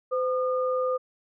sine tone pair together, 511 / 1215.4 Hz, C5 / D#6, -41 / -41 cents, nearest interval octave + minor third, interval 1500 cents, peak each -24 / -30 dBFS, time 0.11-0.98 s, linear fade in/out 20 ms, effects none

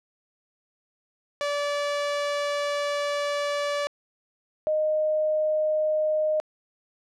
sawtooth / sine tone pair in turn, 578 / 617.2 Hz, D5 / D#5, -28 / -14 cents, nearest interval minor second, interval 114 cents, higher second, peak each -21 dBFS, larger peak neither, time 1.41-3.87 / 4.67-6.4 s, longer first, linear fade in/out 0 ms, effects low-pass 6000 Hz 12 dB/octave

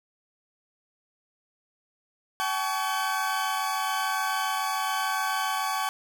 40% pulse tone cluster, 768 / 855 / 1130 / 1537 Hz, G5 / A5 / C#6 / G6, -36 / -50 / +33 / -35 cents, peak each -31 / -31 / -29 / -33 dBFS, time 2.4-5.89 s, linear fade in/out 0 ms, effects none

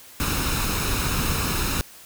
pink noise with comb filter, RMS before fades -24 dBFS, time 0.2-1.81 s, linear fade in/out 0 ms, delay 0.76 ms, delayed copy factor +0.55, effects white hiss -46 dBFS RMS until 2.05 s

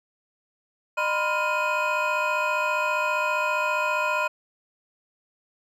triangle tone cluster, 609 / 975 / 1030 / 1409 / 2499 Hz, D#5 / B5 / C6 / F6 / D#7, -37 / -23 / -28 / +15 / +7 cents, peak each -27 dBFS, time 0.97-4.28 s, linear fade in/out 10 ms, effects none

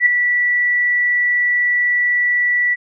sine tone with ADSR envelope, 1956 Hz, B6, 17 cents flat, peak -6 dBFS, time 0-2.76 s, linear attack 62 ms, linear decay 4 ms, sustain -7 dB, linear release 31 ms, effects none

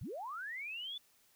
sine linear sweep, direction up, 70 to 3520 Hz, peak -40 dBFS, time 0.01-0.98 s, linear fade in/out 5 ms, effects white hiss -69 dBFS RMS until 1.35 s

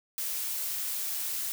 blue noise, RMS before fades -33 dBFS, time 0.18-1.52 s, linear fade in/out 0 ms, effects none

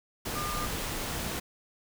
sine tone in noise, 1206 Hz, D6, 46 cents sharp, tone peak -34 dBFS, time 0.35-0.66 s, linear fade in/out 10 ms, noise pink, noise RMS -34 dBFS, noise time 0.25-1.4 s, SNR -3 dB, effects none

